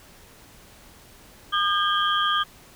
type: tone cluster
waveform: sine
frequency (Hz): 1214 / 1604 / 3115 / 3299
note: D#6 / G6 / G7 / G#7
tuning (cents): -43 / +39 / -12 / -12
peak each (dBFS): -22 / -27 / -28 / -28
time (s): 1.52-2.44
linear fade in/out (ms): 20
effects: pink hiss -50 dBFS RMS until 2.75 s